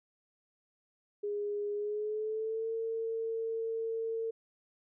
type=tone with pitch glide; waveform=sine; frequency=411.9 to 451.8 Hz; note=G#4 to A4; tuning=-14 to +46 cents; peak=-32 dBFS; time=1.23-4.31 s; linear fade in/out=10 ms; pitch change=+160 cents; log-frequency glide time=1.74-2.7 s; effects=none